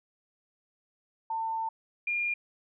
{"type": "tone pair in turn", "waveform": "sine", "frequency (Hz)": [897, 2411], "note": ["A5", "D7"], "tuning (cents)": [33, 45], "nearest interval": "octave + perfect fourth", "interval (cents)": 1712, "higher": "second", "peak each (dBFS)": [-29, -27], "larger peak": "second", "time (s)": [[1.3, 1.69], [2.07, 2.34]], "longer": "first", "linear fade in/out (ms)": 5, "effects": []}